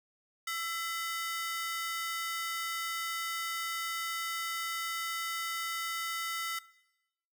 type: ring-modulated tone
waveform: sawtooth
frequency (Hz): 1675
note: G#6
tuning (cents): +14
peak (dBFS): -27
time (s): 0.47-6.59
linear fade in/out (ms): 5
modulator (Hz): 342
effects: noise-tail reverb RT60 0.9 s tail -19 dB re dry